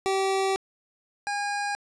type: tone pair in turn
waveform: 25% pulse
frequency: 386.1 / 815.3 Hz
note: G4 / G#5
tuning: -26 / -32 cents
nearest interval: octave + minor second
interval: 1294 cents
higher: second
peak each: -19 / -23 dBFS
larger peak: first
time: 0.06-0.56 / 1.27-1.75 s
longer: first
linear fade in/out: 0 ms
effects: resampled to 22050 Hz + 10-bit